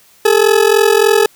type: ring-modulated tone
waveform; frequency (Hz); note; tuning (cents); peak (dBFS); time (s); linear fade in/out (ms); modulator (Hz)
40% pulse; 427.7; A4; -49; -4; 0.25-1.26; 2; 21.7
effects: white hiss -48 dBFS RMS until 1.35 s